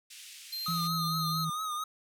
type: band-pass noise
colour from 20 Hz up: pink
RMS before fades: -49 dBFS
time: 0.1-0.88 s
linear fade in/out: 10 ms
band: 2400 to 12000 Hz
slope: 24 dB/octave
type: tone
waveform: square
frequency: 4162 Hz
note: C8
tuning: 10 cents flat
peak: -35 dBFS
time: 0.52-1.45 s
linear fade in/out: 10 ms
type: tone with vibrato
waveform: square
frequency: 1244.5 Hz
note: D#6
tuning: in tune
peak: -33 dBFS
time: 0.66-1.84 s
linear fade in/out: 5 ms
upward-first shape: triangle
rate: 4.4 Hz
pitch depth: 64 cents each way
type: tone with pitch glide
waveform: sine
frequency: 167.4 to 159.84 Hz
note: E3 to D#3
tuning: +27 to +47 cents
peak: -32 dBFS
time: 0.68-1.5 s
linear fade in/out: 5 ms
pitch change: -80 cents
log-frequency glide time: 0.78-1.2 s
effects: none